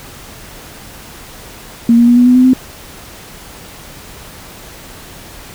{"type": "tone with pitch steps", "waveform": "sine", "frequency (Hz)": [233.1, 237, 241, 245.1, 249.3, 253.5, 257.7], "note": ["A#3", "A#3", "B3", "B3", "B3", "B3", "C4"], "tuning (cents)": [0, 29, -42, -13, 16, 45, -26], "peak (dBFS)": -4, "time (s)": [1.89, 2.534], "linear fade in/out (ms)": 2, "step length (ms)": 92, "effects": ["pink hiss -34 dBFS RMS until 5.54 s"]}